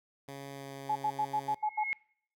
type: tone with pitch glide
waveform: 10% pulse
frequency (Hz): 138.59 to 137.39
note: C#3 to C#3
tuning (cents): 0 to -15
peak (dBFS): -34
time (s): 0.28-1.55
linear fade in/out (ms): 5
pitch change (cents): -15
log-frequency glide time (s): 0.5-0.74
type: tone bursts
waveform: sine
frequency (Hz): 851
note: G#5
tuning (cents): +42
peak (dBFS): -27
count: 7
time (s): 0.89-1.84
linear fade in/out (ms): 10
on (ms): 68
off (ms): 79
type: tone with exponential growth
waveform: sine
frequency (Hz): 2168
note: C#7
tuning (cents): -39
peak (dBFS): -27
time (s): 1.54-1.93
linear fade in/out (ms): 0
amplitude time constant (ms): 83
effects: noise-tail reverb RT60 0.6 s tail -24 dB re dry